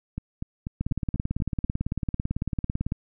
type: two click trains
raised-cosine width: 5 ms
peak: -14 / -18 dBFS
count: 39 / 7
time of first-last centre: 0.81-2.921 / 0.18-1.647 s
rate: 18 / 4.09 Hz
effects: none